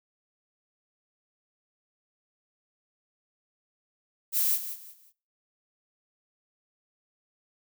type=noise with echo; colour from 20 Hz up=violet; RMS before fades=-25 dBFS; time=4.32-4.59 s; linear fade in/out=50 ms; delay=180 ms; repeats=3; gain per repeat=-11 dB; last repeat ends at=5.13 s; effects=noise-tail reverb RT60 0.4 s tail -22 dB re dry